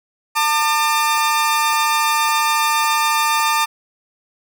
sawtooth tone pair together, 898.2 / 1200 Hz, A5 / D6, +35 / +37 cents, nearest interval perfect fourth, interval 502 cents, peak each -14 dBFS, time 0.35-3.66 s, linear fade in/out 20 ms, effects none

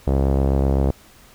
sawtooth tone with low-pass filter, 67.9 Hz, C#2, 35 cents flat, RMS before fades -18 dBFS, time 0.07-0.91 s, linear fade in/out 0 ms, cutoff 600 Hz, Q 1.5, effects pink hiss -49 dBFS RMS until 1.34 s

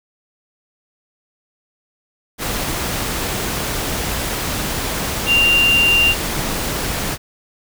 sine tone in noise, 2782 Hz, F7, 7 cents flat, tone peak -11 dBFS, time 5.26-6.15 s, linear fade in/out 50 ms, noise pink, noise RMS -22 dBFS, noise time 2.38-7.18 s, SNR +8 dB, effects none

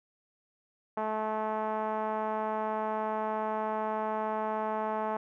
5% pulse tone with low-pass filter, 216.7 Hz, A3, 26 cents flat, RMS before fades -32 dBFS, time 0.97-5.17 s, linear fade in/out 5 ms, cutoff 870 Hz, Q 2.1, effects none

